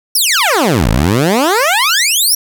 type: exponential two-way sweep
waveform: 15% pulse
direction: down then up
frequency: 5800 to 50 to 5800 Hz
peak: -3 dBFS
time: 0.15-2.35 s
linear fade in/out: 5 ms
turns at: 0.89 s
effects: none